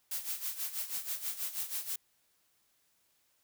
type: noise with tremolo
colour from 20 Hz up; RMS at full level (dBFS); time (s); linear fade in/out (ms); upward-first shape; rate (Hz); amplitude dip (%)
blue; -35; 0.11-1.96; 5; sine; 6.2; 75
effects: white hiss -73 dBFS RMS until 3.43 s